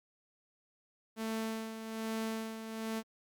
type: tone with tremolo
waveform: sawtooth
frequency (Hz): 222.3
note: A3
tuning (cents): +18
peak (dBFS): -30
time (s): 1.16-3.03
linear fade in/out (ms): 50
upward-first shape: sine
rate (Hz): 1.2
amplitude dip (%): 60
effects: Opus 48 kbps